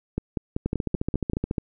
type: two click trains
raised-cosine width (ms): 3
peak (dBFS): -12 / -12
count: 14 / 7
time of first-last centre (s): 0.66-1.582 / 0.18-1.334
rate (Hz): 14.1 / 5.2
effects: none